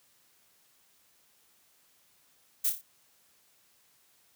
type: noise with echo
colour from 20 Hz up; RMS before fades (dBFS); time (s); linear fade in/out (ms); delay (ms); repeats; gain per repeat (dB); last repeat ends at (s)
violet; -27; 2.64-2.7; 10; 29; 4; -6; 2.816
effects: white hiss -66 dBFS RMS until 4.35 s + high-pass 60 Hz 12 dB/octave